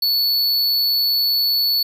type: tone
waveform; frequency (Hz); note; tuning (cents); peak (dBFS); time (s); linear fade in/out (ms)
square; 4435; C#8; 0; -16; 0.02-1.83; 5
effects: none